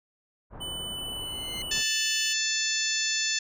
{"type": "low-pass noise", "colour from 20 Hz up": "pink", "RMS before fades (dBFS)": -42, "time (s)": [0.5, 1.84], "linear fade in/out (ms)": 50, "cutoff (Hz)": 1300, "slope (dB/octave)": 24}
{"type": "tone with pitch glide", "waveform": "square", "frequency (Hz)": [3000, 2955], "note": ["F#7", "F#7"], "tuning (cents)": [23, -3], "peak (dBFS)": -34, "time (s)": [0.6, 2.34], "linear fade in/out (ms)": 20, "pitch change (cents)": -26, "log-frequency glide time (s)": [0.91, 1.87]}
{"type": "tone with exponential growth", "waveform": "20% pulse", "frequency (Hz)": 2093, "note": "C7", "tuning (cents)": 0, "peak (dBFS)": -30, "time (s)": [1.06, 1.62], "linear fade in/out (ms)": 2, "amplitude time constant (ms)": 120}
{"type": "harmonic tone", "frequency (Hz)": 880, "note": "A5", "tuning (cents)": 0, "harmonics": [2, 3, 4, 5, 6, 7, 8], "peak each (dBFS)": [-33, -33, -33, -33, -33, -33, -33], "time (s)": [1.71, 3.39], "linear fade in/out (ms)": 5}
{"effects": []}